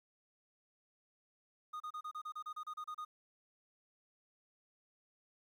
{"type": "tone bursts", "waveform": "triangle", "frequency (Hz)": 1234, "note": "D#6", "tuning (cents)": -15, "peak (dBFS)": -39, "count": 13, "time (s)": [1.73, 3.05], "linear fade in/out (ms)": 10, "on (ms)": 72, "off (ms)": 32, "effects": ["12-bit"]}